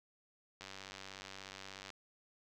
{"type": "click train", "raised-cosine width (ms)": 0.2, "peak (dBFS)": -30, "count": 126, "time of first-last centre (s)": [0.61, 1.903], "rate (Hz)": 96.7, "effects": []}